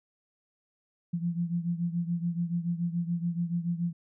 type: beating tone pair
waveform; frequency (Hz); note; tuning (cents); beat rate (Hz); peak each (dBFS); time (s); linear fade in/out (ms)
sine; 169.9 / 176.9; F3 / F3; -47 / +23; 7; -29 / -33; 1.13-3.93; 10
effects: none